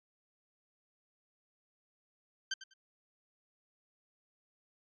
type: tone with echo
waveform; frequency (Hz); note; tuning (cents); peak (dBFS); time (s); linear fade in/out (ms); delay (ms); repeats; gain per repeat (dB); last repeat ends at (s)
15% pulse; 1558; G6; -11; -26; 2.51-2.54; 5; 99; 2; -14; 2.738
effects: resampled to 16000 Hz